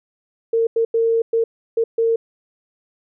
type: tone bursts at uneven times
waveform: sine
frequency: 456.6 Hz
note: A#4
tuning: 36 cents flat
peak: -14 dBFS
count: 6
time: 0.53-0.67 / 0.76-0.85 / 0.94-1.22 / 1.33-1.44 / 1.77-1.84 / 1.98-2.16 s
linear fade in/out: 5 ms
effects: none